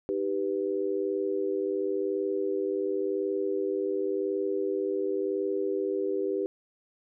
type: chord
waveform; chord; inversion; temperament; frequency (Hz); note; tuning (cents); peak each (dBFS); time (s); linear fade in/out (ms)
sine; Eb augmented; none; equal; 311.1 / 392 / 493.9; Eb4 / G4 / B4; 0 / 0 / 0; -34 / -28 / -33; 0.09-6.46; 0
effects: none